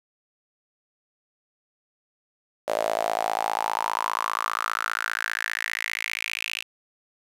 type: tone with high-pass filter sweep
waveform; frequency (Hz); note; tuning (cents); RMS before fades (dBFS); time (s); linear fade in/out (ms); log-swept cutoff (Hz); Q
sawtooth; 55; A1; 0; -28; 2.67-6.63; 20; 590 to 2700; 6.1
effects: resampled to 32000 Hz + 8-bit